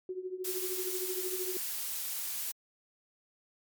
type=tone with tremolo; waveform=sine; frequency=370 Hz; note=F#4; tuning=in tune; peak=-32 dBFS; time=0.09-1.57 s; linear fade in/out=2 ms; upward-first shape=triangle; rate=13 Hz; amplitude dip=85%
type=noise; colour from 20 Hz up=blue; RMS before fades=-36 dBFS; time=0.44-2.52 s; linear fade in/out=10 ms
effects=MP3 96 kbps